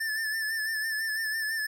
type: tone with vibrato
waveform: square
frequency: 1760 Hz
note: A6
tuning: in tune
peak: -29 dBFS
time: 0-1.67 s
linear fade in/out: 10 ms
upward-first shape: sine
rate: 6 Hz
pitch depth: 44 cents each way
effects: none